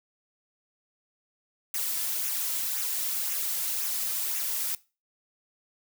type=noise with flanger; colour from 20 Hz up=blue; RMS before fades=-30 dBFS; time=1.74-4.75 s; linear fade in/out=2 ms; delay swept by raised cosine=0.22 to 2.72 ms; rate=1.9 Hz; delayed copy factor=-0.55; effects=noise-tail reverb RT60 0.3 s tail -20 dB re dry